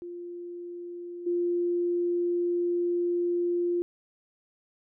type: tone with level steps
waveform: sine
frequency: 349.2 Hz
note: F4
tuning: in tune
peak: -36 / -24 dBFS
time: 0.02-3.82 s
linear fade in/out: 0 ms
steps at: 1.26 s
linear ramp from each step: 10 ms
effects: none